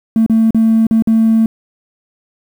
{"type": "tone with dropouts", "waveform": "triangle", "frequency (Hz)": 223.7, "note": "A3", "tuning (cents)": 29, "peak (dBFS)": -4, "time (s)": [0.16, 1.46], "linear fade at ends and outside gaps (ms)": 2, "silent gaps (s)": [[0.263, 0.297], [0.507, 0.546], [0.868, 0.91], [1.023, 1.073]], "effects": ["tanh soft clip ceiling -4 dBFS", "7-bit"]}